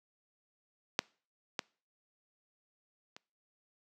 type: clicks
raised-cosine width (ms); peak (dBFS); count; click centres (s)
0.2; -9 / -15 / -30; 3; 0.991 / 1.592 / 3.165
effects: noise-tail reverb RT60 0.4 s tail -25 dB re dry + high-pass 200 Hz 12 dB/octave